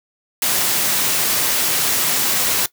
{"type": "noise", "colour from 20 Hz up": "white", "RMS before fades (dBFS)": -18, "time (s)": [0.42, 2.66], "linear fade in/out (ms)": 2, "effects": ["noise-tail reverb RT60 0.1 s tail -18 dB re dry", "high-pass 100 Hz 12 dB/octave"]}